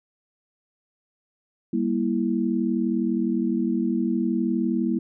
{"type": "chord", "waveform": "sine", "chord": "E diminished", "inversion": "first", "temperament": "just", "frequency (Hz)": [197.78, 237.3, 329.6], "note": ["G3", "Bb3", "E4"], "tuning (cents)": [16, 31, 0], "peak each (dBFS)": [-26, -24, -26], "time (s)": [1.73, 4.99], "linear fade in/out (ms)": 5, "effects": []}